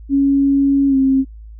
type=tone with pitch glide; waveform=sine; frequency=277.2 to 267.3 Hz; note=C#4 to C4; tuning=0 to +37 cents; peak=-10 dBFS; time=0.09-1.25 s; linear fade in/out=50 ms; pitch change=-63 cents; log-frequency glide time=0.88-0.96 s; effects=noise-tail reverb RT60 0.1 s tail -22 dB re dry + added 54 Hz sine -33 dBFS peak until 1.59 s